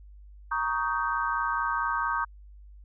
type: chord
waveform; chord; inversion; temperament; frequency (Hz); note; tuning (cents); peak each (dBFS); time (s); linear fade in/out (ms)
sine; Eb dominant seventh; second; just; 933.4 / 1120.1 / 1244.5 / 1555.6; Bb5 / Db6 / Eb6 / G6; +2 / +18 / 0 / -14; -31; 0.51-2.25; 10
effects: added 50 Hz sine -46 dBFS peak until 2.84 s